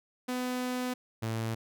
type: tone pair in turn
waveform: sawtooth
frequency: 250.8 / 112.69 Hz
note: B3 / A2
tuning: +27 / +42 cents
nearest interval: octave + major second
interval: 1385 cents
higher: first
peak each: -27 dBFS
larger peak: neither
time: 0.28-0.94 / 1.22-1.55 s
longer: first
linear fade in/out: 10 ms
effects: none